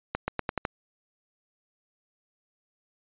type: accelerating click train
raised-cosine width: 0.5 ms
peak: -12 dBFS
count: 6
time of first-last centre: 0.15-0.652 s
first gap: 130 ms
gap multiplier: 0.87
effects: resampled to 8000 Hz